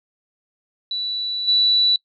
sine tone with level steps, 3951 Hz, B7, in tune, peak -22 / -13 dBFS, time 0.91-1.96 s, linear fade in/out 2 ms, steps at 1.47 s, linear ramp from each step 20 ms, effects noise-tail reverb RT60 0.1 s tail -24 dB re dry

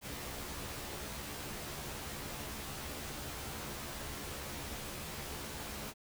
pink noise with comb filter, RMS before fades -43 dBFS, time 0.01-5.94 s, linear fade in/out 50 ms, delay 14 ms, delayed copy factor +0.7, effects none

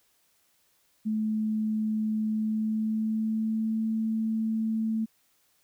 sine tone with pitch glide, 216.6 to 221.4 Hz, A3 to A3, -27 to +11 cents, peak -25 dBFS, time 1.05-5.06 s, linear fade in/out 20 ms, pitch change +38 cents, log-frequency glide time 2.29-3.84 s, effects white hiss -68 dBFS RMS until 5.63 s

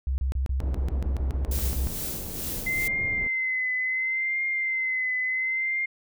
sine tone bursts, 66 Hz, C2, 16 cents sharp, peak -23 dBFS, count 13, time 0.07-1.872 s, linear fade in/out 0 ms, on 110 ms, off 31 ms
pink low-pass noise, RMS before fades -37 dBFS, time 0.6-3.28 s, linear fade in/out 10 ms, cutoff 520 Hz, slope 12 dB/octave
blue noise with tremolo, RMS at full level -32 dBFS, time 1.51-2.88 s, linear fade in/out 5 ms, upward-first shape sine, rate 2.3 Hz, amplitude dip 55%
sine tone with vibrato, 2065 Hz, C7, 23 cents flat, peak -24 dBFS, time 2.66-5.86 s, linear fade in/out 10 ms, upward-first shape triangle, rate 0.7 Hz, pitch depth 46 cents each way
effects none

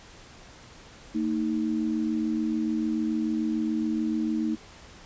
sine tone pair together, 226.2 / 313.1 Hz, A3 / D#4, +48 / +11 cents, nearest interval tritone, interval 563 cents, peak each -27 dBFS, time 1.14-4.56 s, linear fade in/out 20 ms, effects pink hiss -49 dBFS RMS until 5.05 s + resampled to 16000 Hz

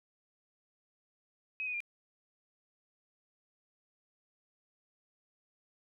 sine tone with pitch steps, 2538 / 2484 / 2402 Hz, D#7 / D#7 / D7, +34 / -3 / +38 cents, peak -34 dBFS, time 1.6-1.804 s, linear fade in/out 0 ms, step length 68 ms, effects none

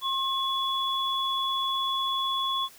sine tone pair together, 1074 / 3410 Hz, C6 / G#7, +45 / +45 cents, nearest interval octave + minor sixth, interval 2000 cents, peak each -28 dBFS, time 0.01-2.69 s, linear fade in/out 50 ms, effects white hiss -52 dBFS RMS until 2.78 s

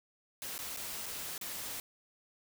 white noise with dropouts, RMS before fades -41 dBFS, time 0.42-1.8 s, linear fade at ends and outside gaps 1 ms, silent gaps 0.58-0.589 / 0.765-0.771 / 1.059-1.063 / 1.379-1.412 s, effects none

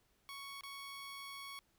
15% pulse tone with dropouts, 1111 Hz, C#6, 4 cents sharp, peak -40 dBFS, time 0.29-1.59 s, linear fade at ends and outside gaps 0 ms, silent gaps 0.609-0.635 s, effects pink hiss -75 dBFS RMS until 1.78 s

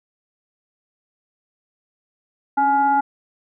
sine tone with frequency modulation, 842 Hz, G#5, 24 cents sharp, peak -14 dBFS, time 2.57-3.01 s, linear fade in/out 10 ms, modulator 567 Hz, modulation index 0.53, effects none

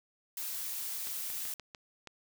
blue noise, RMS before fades -38 dBFS, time 0.37-1.54 s, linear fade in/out 2 ms
clicks, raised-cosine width 0.2 ms, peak -28 dBFS, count 6, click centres 1.072 / 1.301 / 1.453 / 1.597 / 1.748 / 2.073 s
effects none

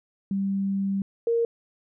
sine tone pair in turn, 196 / 464.8 Hz, G3 / A#4, 0 / -5 cents, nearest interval octave + minor third, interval 1495 cents, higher second, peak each -23 / -20 dBFS, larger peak second, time 0.31-1.02 / 1.27-1.45 s, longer first, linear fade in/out 2 ms, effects none

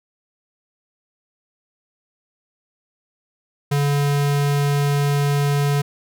square tone, 143.1 Hz, D3, 45 cents flat, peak -17 dBFS, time 3.71-5.82 s, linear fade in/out 10 ms, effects none

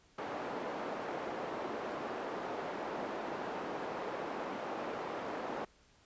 white band-pass noise, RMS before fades -40 dBFS, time 0.18-5.65 s, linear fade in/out 5 ms, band 280 to 790 Hz, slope 12 dB/octave, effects pink hiss -66 dBFS RMS until 6.05 s + resampled to 16000 Hz

